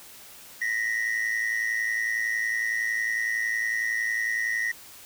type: tone pair together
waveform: triangle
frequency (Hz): 1864.7 / 1975.6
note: A#6 / B6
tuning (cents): 0 / 0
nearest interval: minor second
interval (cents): 100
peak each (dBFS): -25 / -27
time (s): 0.61-4.72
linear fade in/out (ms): 10
effects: white hiss -47 dBFS RMS until 5.05 s